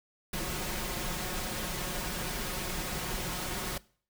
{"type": "noise with comb filter", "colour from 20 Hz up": "pink", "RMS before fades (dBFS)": -35, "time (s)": [0.33, 3.78], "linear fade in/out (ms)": 5, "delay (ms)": 5.5, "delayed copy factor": 0.6, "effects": ["noise-tail reverb RT60 0.5 s tail -22 dB re dry"]}